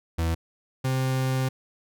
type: tone pair in turn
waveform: 40% pulse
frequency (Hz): 82.41 / 130.82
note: E2 / C3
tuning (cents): 0 / 0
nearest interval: minor sixth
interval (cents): 800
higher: second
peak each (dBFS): -22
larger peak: neither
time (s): 0.18-0.35 / 0.84-1.49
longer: second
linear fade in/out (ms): 10
effects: none